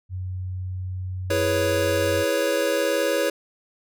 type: tone with pitch glide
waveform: sine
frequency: 92.2 to 92.79 Hz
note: F#2 to F#2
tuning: -6 to +5 cents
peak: -27 dBFS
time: 0.09-2.25 s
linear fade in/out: 50 ms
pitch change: +11 cents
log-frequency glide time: 0.49-1.96 s
type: chord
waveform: square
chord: C# minor seventh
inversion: first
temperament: equal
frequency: 329.6 / 415.3 / 493.9 / 554.4 Hz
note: E4 / G#4 / B4 / C#5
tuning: 0 / 0 / 0 / 0 cents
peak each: -29 / -29 / -27 / -24 dBFS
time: 1.3-3.3 s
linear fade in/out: 5 ms
effects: none